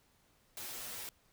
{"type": "noise with comb filter", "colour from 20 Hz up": "white", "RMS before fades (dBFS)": -44, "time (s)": [0.57, 1.09], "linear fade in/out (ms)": 0, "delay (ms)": 8.2, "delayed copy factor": 0.7, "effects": ["pink hiss -70 dBFS RMS until 1.32 s"]}